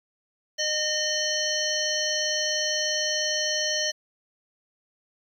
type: harmonic tone with a mistuned harmonic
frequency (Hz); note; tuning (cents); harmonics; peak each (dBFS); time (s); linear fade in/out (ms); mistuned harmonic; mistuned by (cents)
611; D#5; -32; 1 / 3 / 5 / 7 / 9 / 10; -31 / -31 / -31 / -31 / -31 / -31; 0.58-3.92; 20; 9; +19
effects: 9-bit